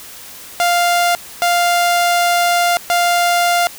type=tone bursts at uneven times; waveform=sawtooth; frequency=698.5 Hz; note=F5; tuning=in tune; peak=-8 dBFS; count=3; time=0.6-1.15 / 1.42-2.77 / 2.9-3.67 s; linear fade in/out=0 ms; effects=white hiss -35 dBFS RMS until 3.78 s